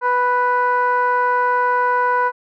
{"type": "tone with low-pass filter", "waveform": "15% pulse", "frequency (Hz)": 493.9, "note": "B4", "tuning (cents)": 0, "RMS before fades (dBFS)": -17, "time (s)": [0.01, 2.32], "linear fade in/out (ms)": 50, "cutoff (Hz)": 1200, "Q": 5.2, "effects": []}